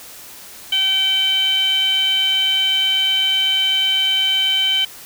15% pulse tone with band-pass filter, 769 Hz, G5, 33 cents flat, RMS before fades -17 dBFS, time 0.72-4.85 s, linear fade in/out 5 ms, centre 3000 Hz, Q 9, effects white hiss -38 dBFS RMS until 5.05 s

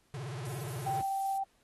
square tone with vibrato, 131.1 Hz, C3, 4 cents sharp, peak -38 dBFS, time 0.14-1.01 s, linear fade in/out 0 ms, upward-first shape sine, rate 17 Hz, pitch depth 250 cents each way
violet noise, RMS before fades -45 dBFS, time 0.45-1.38 s, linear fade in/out 5 ms
sine tone, 780 Hz, G5, 9 cents flat, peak -30 dBFS, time 0.86-1.44 s, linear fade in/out 10 ms
effects pink hiss -70 dBFS RMS until 1.63 s + AAC 32 kbps

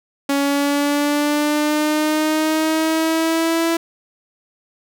sawtooth linear sweep, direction up, 279 to 333 Hz, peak -12 dBFS, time 0.29-3.77 s, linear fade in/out 5 ms, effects none

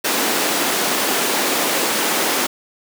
pink high-pass noise, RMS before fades -19 dBFS, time 0.04-2.47 s, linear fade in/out 10 ms, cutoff 250 Hz, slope 24 dB/octave, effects none

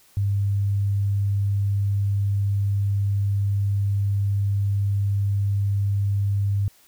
sine tone, 100 Hz, G2, 35 cents sharp, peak -19 dBFS, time 0.17-6.68 s, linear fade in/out 0 ms, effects white hiss -56 dBFS RMS until 6.87 s

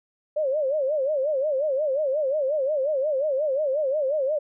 sine tone with vibrato, 570 Hz, C#5, 48 cents sharp, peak -21 dBFS, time 0.36-4.39 s, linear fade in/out 10 ms, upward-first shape sine, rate 5.6 Hz, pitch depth 160 cents each way, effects none

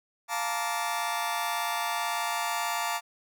sawtooth chord, Bb major seventh, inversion second, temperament just, 699.2 / 874.1 / 932.3 / 1165.4 Hz, F5 / A5 / Bb5 / D6, +2 / -12 / 0 / -14 cents, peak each -30 dBFS, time 0.28-3.01 s, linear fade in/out 50 ms, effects none

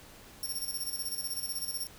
5% pulse tone with tremolo, 5510 Hz, F8, 24 cents flat, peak -26 dBFS, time 0.43-1.87 s, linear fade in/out 2 ms, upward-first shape square, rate 16 Hz, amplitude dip 60%, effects pink hiss -53 dBFS RMS until 1.98 s

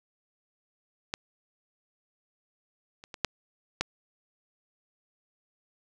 clicks, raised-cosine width 0.2 ms, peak -13 / -29 / -23 / -7 / -9 dBFS, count 5, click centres 1.139 / 3.039 / 3.142 / 3.247 / 3.81 s, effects none

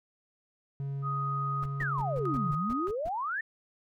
triangle tone, 138.59 Hz, C#3, in tune, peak -30 dBFS, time 0.8-2.51 s, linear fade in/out 0 ms
sine tone with tremolo, 1248 Hz, D#6, 5 cents sharp, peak -31 dBFS, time 1.02-2.96 s, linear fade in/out 50 ms, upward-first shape square, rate 0.81 Hz, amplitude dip 70%
brown noise bursts, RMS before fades -41 dBFS, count 9, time 1.62-3.091 s, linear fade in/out 5 ms, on 39 ms, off 140 ms
sine exponential two-way sweep, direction down then up, 1952 to 140 to 1853 Hz, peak -30 dBFS, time 1.8-3.41 s, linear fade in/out 5 ms, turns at 2.53 s
effects none

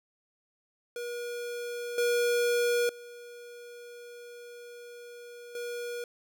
square tone with level steps, 480 Hz, B4, 49 cents flat, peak -35 / -25 / -45 / -35 dBFS, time 0.96-6.04 s, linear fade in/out 2 ms, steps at 1.98 / 2.89 / 5.55 s, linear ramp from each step 2 ms, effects none

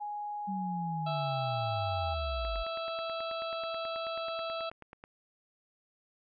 sine tone with pitch glide, 830.6 to 805.6 Hz, G#5 to G5, 0 to +47 cents, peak -35 dBFS, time 0-2.15 s, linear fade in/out 20 ms, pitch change -53 cents, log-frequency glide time 1.19-1.35 s
sine linear sweep, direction down, 196 to 44.33 Hz, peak -34 dBFS, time 0.47-2.64 s, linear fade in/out 20 ms
harmonic tone, 659.3 Hz, E5, in tune, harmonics 1 / 2 / 4 / 5 / 6 / 7, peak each -36 / -39 / -45 / -47 / -46 / -53 dBFS, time 1.06-4.7 s, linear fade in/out 10 ms
click train, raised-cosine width 0.5 ms, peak -32 dBFS, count 25, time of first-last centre 2.45-5.039 s, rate 9.27 Hz
effects none

